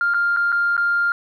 sine tone with dropouts, 1400 Hz, F6, 4 cents sharp, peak -15 dBFS, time 0.01-1.12 s, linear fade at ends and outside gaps 1 ms, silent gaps 0.138-0.144 / 0.364-0.37 / 0.52-0.525 / 0.767-0.777 s, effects tanh soft clip ceiling -11 dBFS + 9-bit

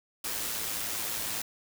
white noise with amplitude modulation, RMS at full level -32 dBFS, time 0.24-1.42 s, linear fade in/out 5 ms, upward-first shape sine, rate 110 Hz, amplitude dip 35%, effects none

